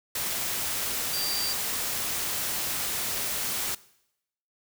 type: tone in noise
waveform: sine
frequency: 4699 Hz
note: D8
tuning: in tune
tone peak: -30 dBFS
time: 1.13-1.53 s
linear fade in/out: 5 ms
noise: white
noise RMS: -30 dBFS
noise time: 0.15-3.75 s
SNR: -3 dB
effects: noise-tail reverb RT60 0.8 s tail -20 dB re dry